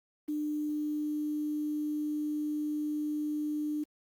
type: tone with quantisation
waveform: sine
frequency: 300 Hz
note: D4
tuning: 37 cents sharp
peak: -30 dBFS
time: 0.28-3.84 s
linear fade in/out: 10 ms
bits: 9
effects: Opus 24 kbps